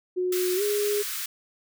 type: tone with pitch glide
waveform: sine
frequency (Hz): 364.1 to 413.4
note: F#4 to G#4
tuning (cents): -28 to -8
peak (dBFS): -23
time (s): 0.16-1.03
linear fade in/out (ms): 20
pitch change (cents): +220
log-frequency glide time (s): 0.56-0.62
type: high-pass noise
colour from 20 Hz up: white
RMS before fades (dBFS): -32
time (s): 0.32-1.26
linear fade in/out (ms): 5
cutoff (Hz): 1200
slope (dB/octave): 48
effects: none